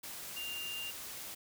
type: tone in noise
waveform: sine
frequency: 2794 Hz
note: F7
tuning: in tune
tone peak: -39 dBFS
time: 0.36-0.91 s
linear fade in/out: 10 ms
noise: white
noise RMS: -45 dBFS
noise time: 0.03-1.35 s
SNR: +3 dB
effects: none